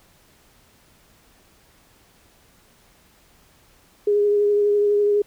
sine tone with vibrato, 411.9 Hz, G#4, 14 cents flat, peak -15 dBFS, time 4.07-5.22 s, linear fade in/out 5 ms, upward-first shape triangle, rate 12 Hz, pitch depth 19 cents each way, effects pink hiss -56 dBFS RMS until 5.26 s

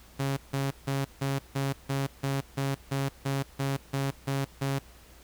sawtooth tone bursts, 137.3 Hz, C#3, 16 cents flat, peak -23 dBFS, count 14, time 0.19-4.79 s, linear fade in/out 10 ms, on 180 ms, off 160 ms, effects added 60 Hz sine -54 dBFS peak until 5.23 s + pink hiss -55 dBFS RMS until 5.23 s

